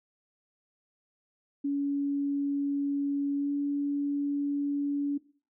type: tone with pitch glide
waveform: sine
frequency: 282.4 to 285.2 Hz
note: C#4 to C#4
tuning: +32 to +49 cents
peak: -26 dBFS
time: 1.64-5.18 s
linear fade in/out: 10 ms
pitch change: +17 cents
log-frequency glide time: 3.36-3.51 s
effects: noise-tail reverb RT60 0.4 s tail -18 dB re dry